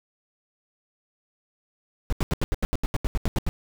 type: noise bursts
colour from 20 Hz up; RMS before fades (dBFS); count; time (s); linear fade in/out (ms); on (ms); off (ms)
brown; -22; 14; 2.1-3.49; 0; 25; 80
effects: none